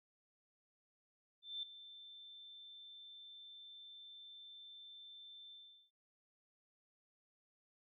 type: tone with ADSR envelope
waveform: sine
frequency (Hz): 3550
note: A7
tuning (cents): +15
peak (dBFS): -39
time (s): 1.42-5.91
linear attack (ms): 210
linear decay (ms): 3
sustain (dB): -14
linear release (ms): 390
effects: none